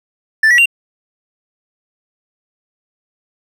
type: tone with pitch steps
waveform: triangle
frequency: 1765 / 1933 / 2768 Hz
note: A6 / B6 / F7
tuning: +5 / -38 / -16 cents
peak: -5 dBFS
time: 0.43-0.658 s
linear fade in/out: 5 ms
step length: 76 ms
effects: none